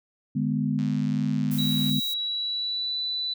sine chord, G# diminished, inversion second, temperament just, 149.51 / 207.7 / 249.2 Hz, D3 / G#3 / B3, +31 / 0 / +16 cents, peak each -27 dBFS, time 0.35-2 s, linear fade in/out 10 ms
click train, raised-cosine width 0.2 ms, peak -28 dBFS, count 115, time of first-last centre 0.79-1.897 s, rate 103 Hz
violet noise, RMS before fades -36 dBFS, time 1.51-2.14 s, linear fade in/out 5 ms
sine tone with pitch glide, 3881 to 3979 Hz, B7 to B7, -31 to +12 cents, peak -26 dBFS, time 1.58-3.34 s, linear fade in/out 10 ms, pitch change +43 cents, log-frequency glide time 2.05-2.98 s
effects none

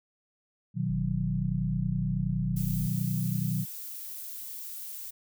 sine chord, B major, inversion none, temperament equal, 123.47 / 155.56 / 185 Hz, B2 / D#3 / F#3, 0 / 0 / 0 cents, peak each -31 dBFS, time 0.74-3.66 s, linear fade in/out 50 ms
sine tone, 44.67 Hz, F1, 40 cents sharp, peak -36 dBFS, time 0.89-2.88 s, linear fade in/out 10 ms
violet noise, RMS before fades -40 dBFS, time 2.56-5.11 s, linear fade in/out 10 ms
effects none

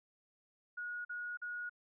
sine tone bursts, 1449 Hz, F#6, 37 cents flat, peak -39 dBFS, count 3, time 0.77-1.696 s, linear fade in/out 10 ms, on 280 ms, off 43 ms, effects none

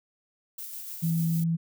violet noise with tremolo, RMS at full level -38 dBFS, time 0.58-1.44 s, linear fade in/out 5 ms, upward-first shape square, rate 6.7 Hz, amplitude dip 25%
sine tone, 165.5 Hz, E3, 7 cents sharp, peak -23 dBFS, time 1.02-1.57 s, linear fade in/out 20 ms
effects none

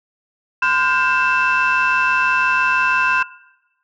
sine tone cluster, 1026 / 1427 / 1573 / 2657 Hz, C6 / F6 / G6 / E7, -34 / +37 / +6 / +13 cents, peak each -18 dBFS, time 0.62-3.23 s, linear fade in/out 5 ms, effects noise-tail reverb RT60 1.0 s tail -20 dB re dry + tanh soft clip ceiling -8 dBFS

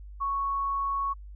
sine tone, 1108.7 Hz, C#6, in tune, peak -26 dBFS, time 0.2-1.14 s, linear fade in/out 20 ms, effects added 50 Hz sine -41 dBFS peak until 1.35 s

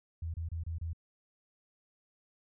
sine tone bursts, 82.5 Hz, E2, 2 cents sharp, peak -34 dBFS, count 5, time 0.22-0.932 s, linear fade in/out 5 ms, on 120 ms, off 28 ms, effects none

